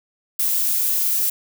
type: noise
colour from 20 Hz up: violet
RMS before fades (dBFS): -20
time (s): 0.39-1.3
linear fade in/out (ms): 5
effects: none